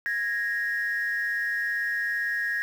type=tone pair together; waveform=sine; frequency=1653.4 / 1871 Hz; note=G#6 / A#6; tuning=-8 / +6 cents; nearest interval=major second; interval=214 cents; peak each=-27 dBFS; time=0.06-2.62 s; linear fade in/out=0 ms; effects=tanh soft clip ceiling -19 dBFS + 8-bit